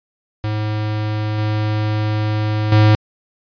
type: tone with level steps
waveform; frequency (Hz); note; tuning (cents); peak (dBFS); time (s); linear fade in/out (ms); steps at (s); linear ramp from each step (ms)
square; 106.9; A2; -49; -19 / -17 / -9; 0.44-2.95; 0; 1.38 / 2.72; 2
effects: resampled to 11025 Hz